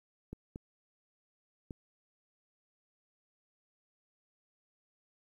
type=clicks; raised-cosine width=3 ms; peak=-29 dBFS; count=3; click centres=0.33 / 0.559 / 1.708 s; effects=11-bit